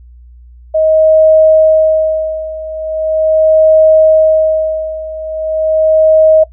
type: tone with tremolo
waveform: sine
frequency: 630 Hz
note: D#5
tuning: 21 cents sharp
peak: -3 dBFS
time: 0.74-6.44 s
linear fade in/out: 10 ms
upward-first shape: sine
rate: 0.4 Hz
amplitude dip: 85%
effects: noise-tail reverb RT60 0.1 s tail -18 dB re dry + added 60 Hz sine -34 dBFS peak until 6.52 s